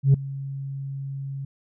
sine tone with ADSR envelope, 137.2 Hz, C#3, 17 cents flat, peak -8 dBFS, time 0.03-1.45 s, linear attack 110 ms, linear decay 5 ms, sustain -21 dB, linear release 5 ms, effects tanh soft clip ceiling -10 dBFS

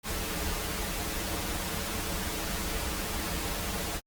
pink noise with comb filter, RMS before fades -33 dBFS, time 0.03-4.01 s, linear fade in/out 50 ms, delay 7.9 ms, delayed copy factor -0.95, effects Opus 48 kbps

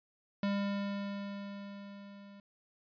square tone with level ramp, 200.4 Hz, G3, 38 cents sharp, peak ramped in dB -30 to -52 dBFS, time 0.43-2.4 s, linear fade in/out 2 ms, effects resampled to 11025 Hz

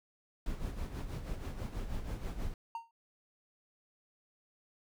brown noise with tremolo, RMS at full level -36 dBFS, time 0.46-2.54 s, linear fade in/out 2 ms, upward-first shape sine, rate 6.2 Hz, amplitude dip 60%
triangle tone with exponential decay, 920 Hz, A#5, 23 cents flat, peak -32 dBFS, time 2.75-2.91 s, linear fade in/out 2 ms, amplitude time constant 34 ms
effects none

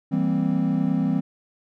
triangle chord, C dominant seventh, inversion first, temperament equal, 164.81 / 196 / 233.1 / 261.6 Hz, E3 / G3 / Bb3 / C4, 0 / 0 / 0 / 0 cents, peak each -23 / -23 / -26 / -22 dBFS, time 0.11-1.21 s, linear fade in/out 20 ms, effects none

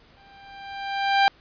sawtooth tone with exponential growth, 791 Hz, G5, 15 cents sharp, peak -10 dBFS, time 0.17-1.28 s, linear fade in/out 0 ms, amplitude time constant 240 ms, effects pink hiss -55 dBFS RMS until 1.4 s + resampled to 11025 Hz

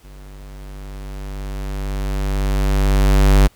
square tone with level ramp, 49 Hz, G1, in tune, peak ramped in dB -38 to -8 dBFS, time 0.03-3.48 s, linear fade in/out 20 ms, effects pink hiss -53 dBFS RMS until 3.55 s

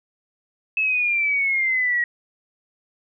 sine exponential sweep, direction down, 2612 to 1900 Hz, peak -18 dBFS, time 0.77-2.04 s, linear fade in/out 2 ms, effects none

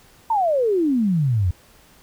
sine exponential sweep, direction down, 938 to 83.3 Hz, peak -16 dBFS, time 0.3-1.51 s, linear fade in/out 5 ms, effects pink hiss -52 dBFS RMS until 2.02 s

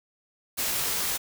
white noise with comb filter, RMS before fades -28 dBFS, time 0.57-1.18 s, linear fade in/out 20 ms, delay 19 ms, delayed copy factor -0.6, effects none

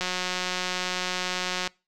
click train, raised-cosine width 0.2 ms, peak -11 dBFS, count 304, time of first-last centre 0.01-1.675 s, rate 182 Hz, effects noise-tail reverb RT60 0.3 s tail -25 dB re dry

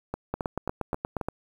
two click trains, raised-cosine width 1 ms, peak -16 / -14 dBFS, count 5 / 9, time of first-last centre 0.14-1.212 / 0.34-1.286 s, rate 3.73 / 8.46 Hz, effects 8-bit

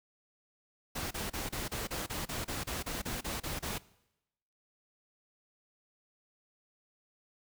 pink noise bursts, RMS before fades -37 dBFS, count 15, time 0.95-3.784 s, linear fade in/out 10 ms, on 160 ms, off 31 ms, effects noise-tail reverb RT60 0.9 s tail -21 dB re dry

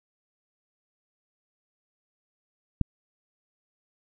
click, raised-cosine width 5 ms, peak -10 dBFS, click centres 2.813 s, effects none

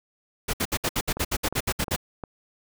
pink noise bursts, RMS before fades -25 dBFS, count 13, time 0.48-1.963 s, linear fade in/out 10 ms, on 55 ms, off 64 ms
click train, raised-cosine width 1 ms, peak -19 dBFS, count 4, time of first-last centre 1.17-2.238 s, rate 2.81 Hz
effects none

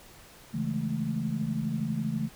sine chord, A major seventh, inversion first, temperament equal, 138.59 / 164.81 / 207.7 / 220 Hz, C#3 / E3 / G#3 / A3, 0 / 0 / 0 / 0 cents, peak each -34 / -33 / -37 / -31 dBFS, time 0.53-2.29 s, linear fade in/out 20 ms, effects pink hiss -52 dBFS RMS until 2.35 s

